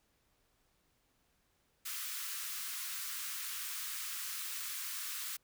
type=high-pass noise; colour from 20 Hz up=white; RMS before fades=-41 dBFS; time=1.85-5.37 s; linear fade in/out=10 ms; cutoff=1100 Hz; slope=48 dB/octave; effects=pink hiss -75 dBFS RMS until 5.43 s